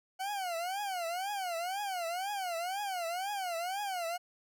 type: tone with vibrato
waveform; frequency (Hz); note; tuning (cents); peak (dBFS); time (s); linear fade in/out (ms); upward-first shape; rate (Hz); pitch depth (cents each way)
40% pulse; 740; F#5; 0; -33; 0.19-4.18; 20; triangle; 2; 220
effects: none